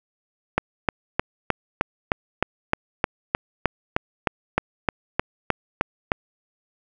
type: click train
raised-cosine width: 0.5 ms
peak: -3 dBFS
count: 19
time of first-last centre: 0.58-6.118 s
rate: 3.25 Hz
effects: none